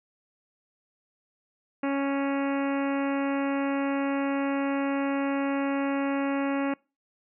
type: harmonic tone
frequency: 277.2 Hz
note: C#4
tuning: in tune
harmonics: 1 / 2 / 3 / 4 / 5 / 6 / 7 / 8 / 9 / 10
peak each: -26 / -32 / -36 / -38 / -40 / -42 / -43 / -44 / -45 / -46 dBFS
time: 1.83-6.74 s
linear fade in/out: 5 ms
effects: noise-tail reverb RT60 0.3 s tail -25 dB re dry